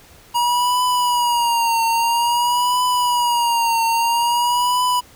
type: tone with vibrato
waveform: square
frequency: 954 Hz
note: A#5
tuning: 40 cents sharp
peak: -16 dBFS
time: 0.34-5.01 s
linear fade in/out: 20 ms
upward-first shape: triangle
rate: 0.5 Hz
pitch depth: 79 cents each way
effects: pink hiss -47 dBFS RMS until 5.15 s